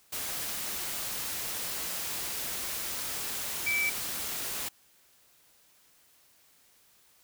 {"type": "tone in noise", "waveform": "sine", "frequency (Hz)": 2313, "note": "D7", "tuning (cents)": -27, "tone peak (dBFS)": -26, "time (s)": [3.66, 3.9], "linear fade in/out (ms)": 10, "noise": "white", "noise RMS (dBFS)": -35, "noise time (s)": [0.12, 4.69], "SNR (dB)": 6, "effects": ["white hiss -63 dBFS RMS until 7.23 s"]}